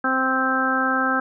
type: harmonic tone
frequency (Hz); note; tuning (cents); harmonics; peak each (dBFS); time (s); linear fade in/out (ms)
261.6; C4; 0; 1 / 2 / 3 / 4 / 5 / 6; -25 / -29 / -28 / -30 / -23 / -23; 0.04-1.2; 5
effects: none